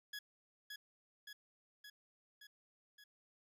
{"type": "tone with echo", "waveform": "20% pulse", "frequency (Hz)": 1677, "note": "G#6", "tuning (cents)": 16, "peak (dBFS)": -39, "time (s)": [0.13, 0.19], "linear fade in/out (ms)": 5, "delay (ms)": 570, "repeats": 5, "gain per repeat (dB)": -3, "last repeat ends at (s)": 3.04, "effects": []}